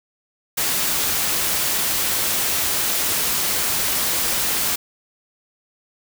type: noise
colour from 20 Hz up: white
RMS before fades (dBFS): -21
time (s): 0.57-4.76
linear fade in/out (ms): 10
effects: none